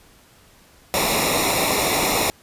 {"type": "noise with comb filter", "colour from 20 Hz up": "pink", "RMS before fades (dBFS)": -20, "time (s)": [0.94, 2.3], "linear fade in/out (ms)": 0, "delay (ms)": 0.64, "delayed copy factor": -0.8, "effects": ["pink hiss -52 dBFS RMS until 2.42 s", "resampled to 32000 Hz"]}